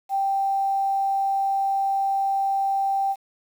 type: tone with quantisation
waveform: sine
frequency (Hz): 784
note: G5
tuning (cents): 0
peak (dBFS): -20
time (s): 0.09-3.16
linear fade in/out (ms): 50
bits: 8
effects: none